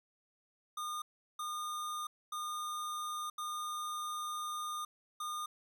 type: tone bursts at uneven times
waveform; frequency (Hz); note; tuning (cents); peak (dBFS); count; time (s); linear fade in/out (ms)
square; 1218; D#6; -37; -38; 5; 0.77-1.02 / 1.39-2.07 / 2.32-3.3 / 3.38-4.85 / 5.2-5.46; 5
effects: none